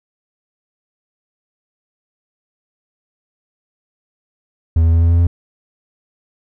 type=tone with pitch steps; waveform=triangle; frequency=81.6 / 82.41 / 83.22 / 84.04 / 84.87 / 85.71 Hz; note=E2 / E2 / E2 / E2 / F2 / F2; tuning=-17 / 0 / +17 / +34 / -49 / -32 cents; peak=-7 dBFS; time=4.76-5.27 s; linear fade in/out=5 ms; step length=85 ms; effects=none